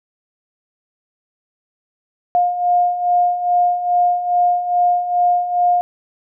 sine beating tone pair, 708 / 710.4 Hz, F5 / F5, +23 / +29 cents, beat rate 2.4 Hz, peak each -20 / -14 dBFS, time 2.35-5.81 s, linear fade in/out 0 ms, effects none

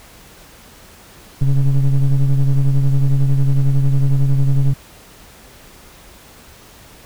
triangle ring-modulated tone, 70.6 Hz, C#2, 32 cents sharp, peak -5 dBFS, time 1.41-4.74 s, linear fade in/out 10 ms, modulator 65.1 Hz, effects pink hiss -43 dBFS RMS until 7.05 s

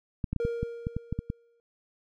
clicks, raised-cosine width 5 ms, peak -17 dBFS, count 10, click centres 0.242 / 0.33 / 0.363 / 0.451 / 0.63 / 0.869 / 0.966 / 1.126 / 1.19 / 1.301 s
triangle tone with exponential decay, 468.6 Hz, A#4, 9 cents sharp, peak -24 dBFS, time 0.4-1.6 s, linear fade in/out 1 ms, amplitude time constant 260 ms
effects none

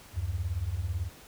sine beating tone pair, 75.7 / 93.7 Hz, D#2 / F#2, -47 / +22 cents, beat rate 18 Hz, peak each -33 / -31 dBFS, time 0.13-1.1 s, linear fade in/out 50 ms, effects pink hiss -52 dBFS RMS until 1.27 s

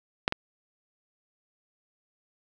clicks, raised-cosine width 0.3 ms, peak -6 / -12 dBFS, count 2, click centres 0.279 / 0.324 s, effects none

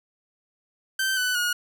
sawtooth tone with pitch steps, 1552 / 1496.5 / 1443.1 Hz, G6 / F#6 / F#6, -18 / +19 / -44 cents, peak -19 dBFS, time 0.99-1.53 s, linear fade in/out 5 ms, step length 180 ms, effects none

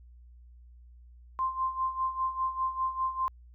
sine tone with tremolo, 1046.5 Hz, C6, in tune, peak -25 dBFS, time 1.39-3.28 s, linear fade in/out 0 ms, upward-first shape sine, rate 5 Hz, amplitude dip 75%, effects added 60 Hz sine -50 dBFS peak until 3.54 s

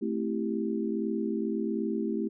sine chord, A minor seventh, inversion none, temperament equal, 220 / 261.6 / 329.6 / 392 Hz, A3 / C4 / E4 / G4, 0 / 0 / 0 / 0 cents, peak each -31 / -36 / -33 / -34 dBFS, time 0.01-2.29 s, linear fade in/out 20 ms, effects none

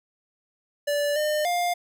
square tone with pitch steps, 581 / 605 / 704 Hz, D5 / D#5 / F5, -19 / -49 / +14 cents, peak -23 dBFS, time 0.87-1.74 s, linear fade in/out 10 ms, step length 290 ms, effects none

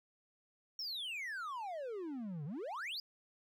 triangle exponential two-way sweep, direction down then up, 5600 to 137.5 to 5140 Hz, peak -38 dBFS, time 0.79-3 s, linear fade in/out 2 ms, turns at 2.45 s, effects none

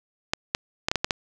clicks, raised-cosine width 0.2 ms, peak -5 dBFS, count 7, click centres 0.335 / 0.549 / 0.885 / 0.915 / 0.957 / 1.045 / 1.108 s, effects 7-bit

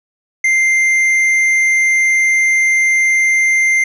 sine tone with tanh clipping, 2093 Hz, C7, in tune, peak -11 dBFS, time 0.44-3.84 s, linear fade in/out 5 ms, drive 7 dB, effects none

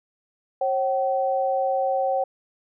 sine tone pair together, 540 / 763.7 Hz, C#5 / G5, -45 / -45 cents, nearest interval tritone, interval 600 cents, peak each -23 dBFS, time 0.61-2.24 s, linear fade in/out 5 ms, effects none

